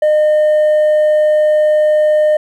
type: tone with hard clipping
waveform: triangle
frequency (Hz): 609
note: D#5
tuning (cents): -37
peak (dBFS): -7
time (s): 0.02-2.37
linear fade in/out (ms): 5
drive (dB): 1
effects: none